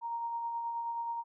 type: tone with tremolo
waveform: sine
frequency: 932.3 Hz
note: A#5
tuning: in tune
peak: -32 dBFS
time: 0.01-1.24 s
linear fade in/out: 50 ms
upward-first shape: sine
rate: 9.4 Hz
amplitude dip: 30%
effects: none